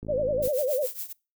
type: click train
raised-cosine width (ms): 3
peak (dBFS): -25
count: 25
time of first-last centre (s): 0.03-0.474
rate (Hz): 54
type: tone with vibrato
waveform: sine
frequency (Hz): 551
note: C#5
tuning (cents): -11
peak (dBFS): -23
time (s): 0.08-0.87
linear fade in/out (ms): 20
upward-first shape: sine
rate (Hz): 10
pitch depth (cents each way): 170
type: noise with tremolo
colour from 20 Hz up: violet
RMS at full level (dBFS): -32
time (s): 0.42-1.13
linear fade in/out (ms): 10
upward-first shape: triangle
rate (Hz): 7.2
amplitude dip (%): 90
effects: noise-tail reverb RT60 0.3 s tail -24 dB re dry